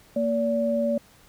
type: tone pair together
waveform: sine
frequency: 231.5 / 575 Hz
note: A#3 / D5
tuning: -12 / -37 cents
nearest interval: octave + major third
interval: 1575 cents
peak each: -25 / -23 dBFS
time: 0.16-0.98 s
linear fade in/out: 5 ms
effects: pink hiss -55 dBFS RMS until 1.28 s